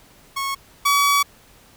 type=tone pair in turn; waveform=sawtooth; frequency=1099 / 1137.1 Hz; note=C#6 / C#6; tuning=-15 / +44 cents; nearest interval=minor second; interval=59 cents; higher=second; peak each=-19 / -11 dBFS; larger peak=second; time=0.36-0.55 / 0.85-1.23 s; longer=second; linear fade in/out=10 ms; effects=pink hiss -51 dBFS RMS until 1.76 s